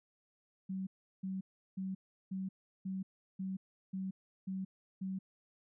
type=tone bursts; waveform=sine; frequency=190 Hz; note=F#3; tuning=46 cents sharp; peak=-36 dBFS; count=9; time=0.69-5.19 s; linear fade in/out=10 ms; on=180 ms; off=360 ms; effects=none